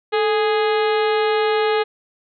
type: harmonic tone with a mistuned harmonic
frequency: 415.3 Hz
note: G#4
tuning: in tune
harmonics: 1 / 2 / 3 / 4 / 5 / 6 / 7 / 8 / 9 / 10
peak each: -17 / -23 / -27 / -29 / -31 / -33 / -34 / -35 / -36 / -37 dBFS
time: 0.12-1.84 s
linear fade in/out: 20 ms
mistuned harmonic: 1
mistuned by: +83 cents
effects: none